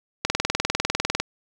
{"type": "click train", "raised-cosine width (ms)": 0.2, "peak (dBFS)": -4, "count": 20, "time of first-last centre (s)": [0.25, 1.2], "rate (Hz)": 20, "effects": []}